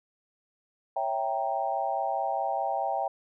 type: chord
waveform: sine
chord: C# diminished seventh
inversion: none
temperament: equal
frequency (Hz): 554.4 / 659.3 / 784 / 932.3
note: C#5 / E5 / G5 / Bb5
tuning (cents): 0 / 0 / 0 / 0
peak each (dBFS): -35 / -32 / -29 / -35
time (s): 0.96-3.08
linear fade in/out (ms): 5
effects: none